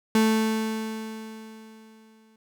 35% pulse tone with exponential decay, 220 Hz, A3, in tune, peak -15 dBFS, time 0.15-2.36 s, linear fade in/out 2 ms, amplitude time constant 480 ms, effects none

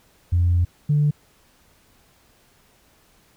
sine tone pair in turn, 87.31 / 147.69 Hz, F2 / D3, 0 / +10 cents, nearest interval major sixth, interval 910 cents, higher second, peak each -14 dBFS, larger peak neither, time 0.32-0.65 / 0.89-1.11 s, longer first, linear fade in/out 10 ms, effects tanh soft clip ceiling -11 dBFS + pink hiss -58 dBFS RMS until 3.36 s

